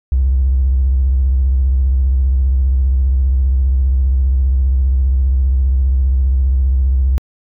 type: tone with vibrato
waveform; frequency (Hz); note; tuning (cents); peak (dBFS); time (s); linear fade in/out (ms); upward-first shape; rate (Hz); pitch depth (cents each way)
triangle; 65.41; C2; 0; -6; 0.12-7.18; 0; triangle; 15; 120
effects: tanh soft clip ceiling -8 dBFS